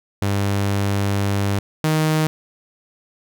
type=tone pair in turn; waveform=sawtooth; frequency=100 / 156.15 Hz; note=G2 / D#3; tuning=+35 / +7 cents; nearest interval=minor sixth; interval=772 cents; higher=second; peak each=-14 / -12 dBFS; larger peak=second; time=0.22-1.59 / 1.84-2.27 s; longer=first; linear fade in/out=0 ms; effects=none